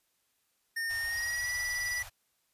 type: tone with pitch glide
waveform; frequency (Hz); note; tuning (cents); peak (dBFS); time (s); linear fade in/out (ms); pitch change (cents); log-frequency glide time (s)
square; 1827 to 1958.1; A#6 to B6; -35 to -15; -32; 0.76-2.03; 10; +120; 0.99-1.5
type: band-stop noise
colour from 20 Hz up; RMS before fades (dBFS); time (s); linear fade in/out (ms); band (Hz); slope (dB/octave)
pink; -47; 0.89-2.1; 20; 110 to 620; 48
type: tone with tremolo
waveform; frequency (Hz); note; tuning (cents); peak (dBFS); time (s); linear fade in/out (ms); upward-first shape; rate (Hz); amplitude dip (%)
sine; 4940; D#8; -13; -38; 1.12-2.02; 50; sine; 19; 100
effects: white hiss -75 dBFS RMS until 2.53 s + resampled to 32000 Hz